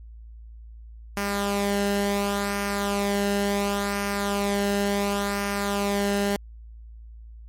sawtooth tone with flanger, 201.3 Hz, G3, 46 cents sharp, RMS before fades -25 dBFS, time 1.17-6.36 s, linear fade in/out 0 ms, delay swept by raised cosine 0.26 to 0.87 ms, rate 0.7 Hz, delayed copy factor -0.55, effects added 56 Hz sine -40 dBFS peak until 7.48 s + MP3 64 kbps

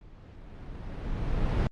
brown noise with level ramp, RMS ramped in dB -52 to -23 dBFS, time 0.01-1.67 s, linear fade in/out 2 ms, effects low-pass 4000 Hz 12 dB/octave + Opus 48 kbps

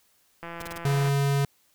click train, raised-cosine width 0.5 ms, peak -23 dBFS, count 112, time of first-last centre 0.43-1.087 s, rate 169 Hz
pink noise bursts, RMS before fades -38 dBFS, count 4, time 0.6-0.78 s, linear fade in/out 5 ms, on 24 ms, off 28 ms
square tone, 140 Hz, C#3, 18 cents sharp, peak -22 dBFS, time 0.85-1.45 s, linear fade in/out 2 ms
effects white hiss -65 dBFS RMS until 1.74 s

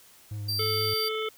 triangle tone with vibrato, 104.2 Hz, G#2, 6 cents sharp, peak -30 dBFS, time 0.31-0.94 s, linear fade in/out 5 ms, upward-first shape sine, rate 6.2 Hz, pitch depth 27 cents each way
45% pulse tone, 4699 Hz, D8, in tune, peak -27 dBFS, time 0.48-1.09 s, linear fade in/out 10 ms
harmonic tone, 436.6 Hz, A4, 13 cents flat, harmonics 1 / 3 / 5 / 7 / 8, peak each -30 / -35 / -37 / -38 / -39 dBFS, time 0.59-1.29 s, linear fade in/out 5 ms
effects white hiss -55 dBFS RMS until 1.37 s

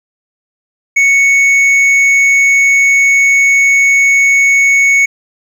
sine tone with hard clipping, 2217 Hz, C#7, in tune, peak -7 dBFS, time 0.96-5.06 s, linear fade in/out 10 ms, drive 5 dB, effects none

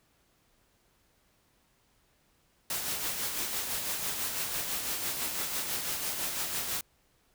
white noise with tremolo, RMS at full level -32 dBFS, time 2.7-6.81 s, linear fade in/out 2 ms, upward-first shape sine, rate 6 Hz, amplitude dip 40%, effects pink hiss -69 dBFS RMS until 7.34 s

